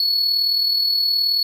triangle tone with amplitude modulation, 4395 Hz, C#8, 16 cents flat, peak -13 dBFS, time 0-1.43 s, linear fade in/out 2 ms, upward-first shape sine, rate 38.9 Hz, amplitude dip 45%, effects none

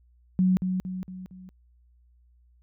sine tone with echo, 185 Hz, F#3, in tune, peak -18 dBFS, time 0.39-0.57 s, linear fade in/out 0 ms, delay 230 ms, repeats 4, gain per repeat -6 dB, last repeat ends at 1.49 s, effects added 60 Hz sine -57 dBFS peak until 2.62 s

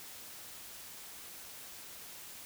silence, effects white hiss -49 dBFS RMS until 2.45 s

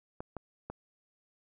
clicks, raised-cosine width 1 ms, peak -25 dBFS, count 3, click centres 0.205 / 0.367 / 0.7 s, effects none

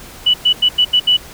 sine tone bursts at uneven times, 2960 Hz, F#7, in tune, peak -8 dBFS, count 6, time 0.26-0.34 / 0.45-0.53 / 0.62-0.69 / 0.78-0.85 / 0.93-1 / 1.07-1.17 s, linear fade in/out 10 ms, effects pink hiss -36 dBFS RMS until 1.33 s

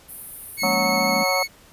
pink high-pass noise, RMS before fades -36 dBFS, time 0.08-0.76 s, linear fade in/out 20 ms, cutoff 9200 Hz, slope 96 dB/octave
25% pulse tone with vibrato, 2196 Hz, C#7, 17 cents flat, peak -18 dBFS, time 0.57-1.48 s, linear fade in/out 50 ms, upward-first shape sine, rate 14 Hz, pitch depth 14 cents each way
triangle chord, Bb minor seventh, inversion second, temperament equal, 174.61 / 207.7 / 233.1 / 277.2 Hz, F3 / Ab3 / Bb3 / Db4, 0 / 0 / 0 / 0 cents, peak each -32 / -26 / -28 / -31 dBFS, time 0.62-1.24 s, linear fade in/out 10 ms
harmonic tone, 184.5 Hz, F#3, 5 cents flat, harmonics 3 / 4 / 5 / 6 / 7, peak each -24 / -26 / -28 / -30 / -31 dBFS, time 0.63-1.43 s, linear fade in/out 5 ms
effects pink hiss -51 dBFS RMS until 1.72 s + resampled to 32000 Hz

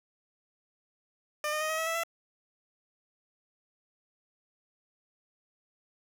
15% pulse tone with pitch steps, 601 / 611.9 / 622.9 / 634.2 / 645.6 / 657.3 / 669.2 Hz, D5 / D#5 / D#5 / D#5 / E5 / E5 / E5, +40 / -29 / +2 / +33 / -36 / -5 / +26 cents, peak -23 dBFS, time 1.44-2.035 s, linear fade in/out 2 ms, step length 85 ms, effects none

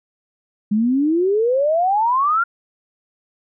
sine exponential sweep, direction up, 202.8 to 1422 Hz, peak -14 dBFS, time 0.71-2.44 s, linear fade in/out 10 ms, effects none

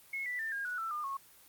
sine tone with pitch steps, 2177 / 1973.4 / 1788.8 / 1621.5 / 1469.9 / 1332.4 / 1207.8 / 1094.8 Hz, C#7 / B6 / A6 / G#6 / F#6 / E6 / D6 / C#6, -32 / -2 / +28 / -42 / -12 / +18 / +48 / -22 cents, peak -34 dBFS, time 0.13-1.17 s, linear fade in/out 5 ms, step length 130 ms, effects white hiss -59 dBFS RMS until 1.48 s + Opus 24 kbps

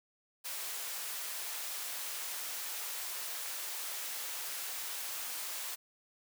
white high-pass noise, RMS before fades -40 dBFS, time 0.44-5.76 s, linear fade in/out 20 ms, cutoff 590 Hz, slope 12 dB/octave, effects none

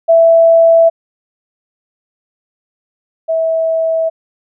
sine tone pair in turn, 662 / 650.3 Hz, E5 / E5, +7 / -24 cents, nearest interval unison, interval 31 cents, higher first, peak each -4 / -11 dBFS, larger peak first, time 0.08-0.9 / 3.28-4.1 s, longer neither, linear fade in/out 20 ms, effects none

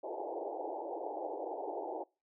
white band-pass noise, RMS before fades -40 dBFS, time 0.03-2.04 s, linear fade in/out 10 ms, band 310 to 880 Hz, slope 96 dB/octave, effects noise-tail reverb RT60 0.3 s tail -25 dB re dry

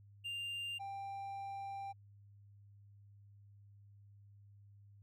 triangle tone pair in turn, 2794 / 789.9 Hz, F7 / G5, 0 / +13 cents, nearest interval octave + minor seventh, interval 2187 cents, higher first, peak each -38 / -40 dBFS, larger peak first, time 0.24-0.79 / 0.79-1.93 s, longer second, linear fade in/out 20 ms, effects added 101 Hz sine -58 dBFS peak until 5.02 s

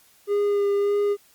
triangle tone with vibrato, 406.1 Hz, G#4, 39 cents flat, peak -17 dBFS, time 0.27-1.17 s, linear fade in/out 50 ms, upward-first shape sine, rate 1.7 Hz, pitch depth 15 cents each way, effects white hiss -57 dBFS RMS until 1.34 s + Opus 48 kbps

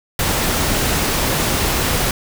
pink noise, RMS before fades -18 dBFS, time 0.19-2.11 s, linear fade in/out 2 ms, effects none

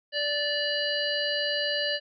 harmonic tone, 584 Hz, D5, 10 cents flat, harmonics 1 / 3 / 5 / 7 / 8, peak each -31 / -31 / -31 / -34 / -33 dBFS, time 0.12-2 s, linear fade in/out 50 ms, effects none

